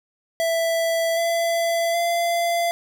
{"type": "tone with pitch steps", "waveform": "square", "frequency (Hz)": [662, 673.2, 684.6], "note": ["E5", "E5", "F5"], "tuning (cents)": [7, 36, -35], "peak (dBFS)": -20, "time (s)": [0.4, 2.71], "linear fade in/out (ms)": 0, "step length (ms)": 770, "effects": []}